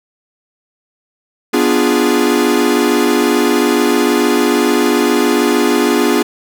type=chord; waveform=45% pulse; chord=B diminished seventh; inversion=none; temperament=equal; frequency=246.9 / 293.7 / 349.2 / 415.3 Hz; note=B3 / D4 / F4 / Ab4; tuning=0 / 0 / 0 / 0 cents; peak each=-16 dBFS; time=1.53-6.23 s; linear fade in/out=10 ms; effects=none